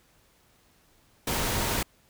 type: tone in noise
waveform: sine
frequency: 930 Hz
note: A#5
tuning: 4 cents flat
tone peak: -39 dBFS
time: 1.27-1.83 s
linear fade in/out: 5 ms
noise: pink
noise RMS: -28 dBFS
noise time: 1.27-1.83 s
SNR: -14 dB
effects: pink hiss -63 dBFS RMS until 2.09 s